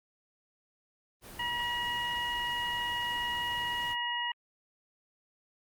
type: noise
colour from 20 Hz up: pink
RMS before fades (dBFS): -47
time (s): 1.21-3.96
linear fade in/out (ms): 50
type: harmonic tone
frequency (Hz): 960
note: B5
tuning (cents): -49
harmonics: 1 / 2 / 3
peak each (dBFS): -35 / -35 / -35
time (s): 1.39-4.32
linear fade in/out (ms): 5
effects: Opus 24 kbps